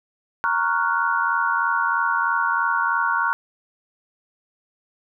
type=chord; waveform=sine; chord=Gb major seventh; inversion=first; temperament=equal; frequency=932.3 / 1108.7 / 1396.9 / 1480 Hz; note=Bb5 / Db6 / F6 / Gb6; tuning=0 / 0 / 0 / 0 cents; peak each=-24 dBFS; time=0.44-3.33 s; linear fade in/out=0 ms; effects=none